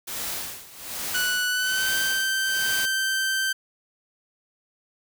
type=noise with tremolo; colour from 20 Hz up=white; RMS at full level=-30 dBFS; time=0.07-2.86 s; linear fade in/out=10 ms; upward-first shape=sine; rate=1.2 Hz; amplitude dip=85%
type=tone with pitch glide; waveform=sawtooth; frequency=1480 to 1555.4 Hz; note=F#6 to G6; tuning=0 to -14 cents; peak=-19 dBFS; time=1.14-3.53 s; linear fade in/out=10 ms; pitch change=+86 cents; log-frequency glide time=1.48-1.97 s
effects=none